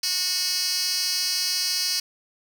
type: tone with high-pass filter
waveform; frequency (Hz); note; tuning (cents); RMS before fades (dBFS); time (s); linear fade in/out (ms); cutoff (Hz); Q
10% pulse; 365.9; F#4; -19; -25; 0.03-2; 5; 4300; 3.8
effects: none